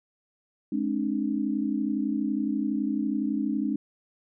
sine tone cluster, 211.5 / 269.1 / 301.1 Hz, G#3 / C4 / D4, +32 / +49 / +43 cents, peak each -29 dBFS, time 0.72-3.76 s, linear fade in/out 5 ms, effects none

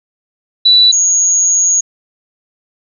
sine tone pair in turn, 3958 / 6657 Hz, B7 / G#8, +3 / +3 cents, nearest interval major sixth, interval 900 cents, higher second, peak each -4 / -8 dBFS, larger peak first, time 0.65-0.92 / 0.92-1.81 s, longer second, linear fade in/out 10 ms, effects none

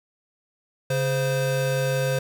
square tone pair together, 137.73 / 520 Hz, C#3 / C5, -11 / -11 cents, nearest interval octave + major seventh, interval 2300 cents, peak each -25 dBFS, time 0.9-2.19 s, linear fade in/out 5 ms, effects none

